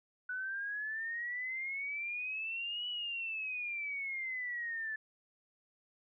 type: exponential two-way sweep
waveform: sine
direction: up then down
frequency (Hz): 1480 to 2960 to 1735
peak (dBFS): -36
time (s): 0.29-4.96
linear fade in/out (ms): 5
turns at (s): 2.88
effects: none